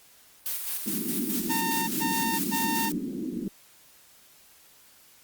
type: noise with tremolo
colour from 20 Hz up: blue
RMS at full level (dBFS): -30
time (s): 0.46-2.92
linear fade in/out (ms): 0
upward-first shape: square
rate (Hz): 4.8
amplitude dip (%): 40
type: band-pass noise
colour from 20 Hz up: white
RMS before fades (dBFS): -32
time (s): 0.86-3.48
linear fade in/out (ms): 2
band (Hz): 180 to 330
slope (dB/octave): 48
type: tone bursts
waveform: sawtooth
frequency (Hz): 912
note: A#5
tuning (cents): -38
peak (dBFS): -24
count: 3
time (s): 1.49-2.9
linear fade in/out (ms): 20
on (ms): 390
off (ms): 120
effects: white hiss -56 dBFS RMS until 5.23 s + Opus 48 kbps